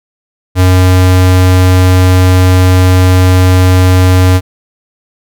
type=tone; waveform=square; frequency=92 Hz; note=F#2; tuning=9 cents flat; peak=-4 dBFS; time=0.55-4.41 s; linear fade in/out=50 ms; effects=none